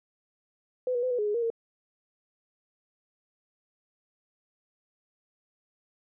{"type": "tone with pitch steps", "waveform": "sine", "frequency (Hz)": [504, 483.2, 508, 490, 419.3, 416.1, 471.3, 459.2], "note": ["B4", "B4", "B4", "B4", "G#4", "G#4", "A#4", "A#4"], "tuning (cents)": [35, -38, 49, -14, 17, 3, 19, -26], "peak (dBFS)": -25, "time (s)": [0.87, 1.502], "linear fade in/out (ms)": 2, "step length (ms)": 79, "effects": []}